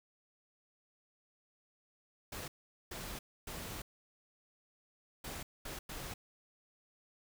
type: noise bursts at uneven times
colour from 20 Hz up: pink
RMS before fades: -44 dBFS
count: 6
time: 2.32-2.48 / 2.91-3.19 / 3.47-3.82 / 5.24-5.43 / 5.65-5.79 / 5.89-6.14 s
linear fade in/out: 5 ms
effects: none